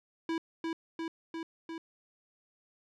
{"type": "tone with echo", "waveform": "square", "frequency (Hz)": 328, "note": "E4", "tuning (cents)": -9, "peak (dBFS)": -31, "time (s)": [0.29, 0.38], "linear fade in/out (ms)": 2, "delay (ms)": 350, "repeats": 4, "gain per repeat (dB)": -2, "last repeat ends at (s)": 1.78, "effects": ["low-pass 4000 Hz 12 dB/octave"]}